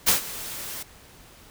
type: noise with ADSR envelope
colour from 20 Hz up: white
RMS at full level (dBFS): -17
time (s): 0.06-0.83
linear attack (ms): 24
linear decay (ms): 120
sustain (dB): -18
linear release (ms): 7
effects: pink hiss -50 dBFS RMS until 1.5 s